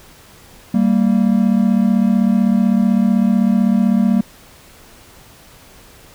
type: tone pair together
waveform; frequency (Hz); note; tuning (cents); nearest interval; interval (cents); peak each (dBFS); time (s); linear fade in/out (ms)
triangle; 195.37 / 231.2; G3 / A#3; -6 / -14; minor third; 292; -12; 0.74-4.21; 5
effects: pink hiss -44 dBFS RMS until 6.14 s